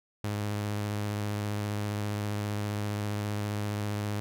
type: tone with vibrato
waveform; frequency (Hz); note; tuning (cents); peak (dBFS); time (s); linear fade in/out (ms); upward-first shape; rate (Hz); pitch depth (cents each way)
sawtooth; 103.83; G#2; 0; -26; 0.24-4.2; 0; square; 15; 15
effects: none